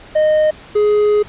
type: tone pair in turn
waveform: triangle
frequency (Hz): 616 / 418.2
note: D#5 / G#4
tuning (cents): -17 / +12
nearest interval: perfect fifth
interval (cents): 671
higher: first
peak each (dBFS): -8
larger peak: neither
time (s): 0.15-0.51 / 0.75-1.23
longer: second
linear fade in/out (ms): 10
effects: pink hiss -39 dBFS RMS until 1.28 s + resampled to 8000 Hz